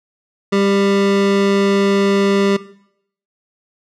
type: tone pair together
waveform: square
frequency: 198.5 / 396.5 Hz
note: G3 / G4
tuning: +22 / +20 cents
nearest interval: octave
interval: 1198 cents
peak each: -16 / -16 dBFS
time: 0.52-2.57 s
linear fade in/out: 10 ms
effects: noise-tail reverb RT60 0.7 s tail -18 dB re dry + low-pass 5000 Hz 12 dB/octave